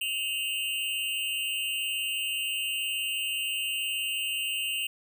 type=tone with amplitude modulation; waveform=square; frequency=2794 Hz; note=F7; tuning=in tune; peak=-25 dBFS; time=0.01-4.87 s; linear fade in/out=5 ms; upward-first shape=sine; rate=239 Hz; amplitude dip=95%; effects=none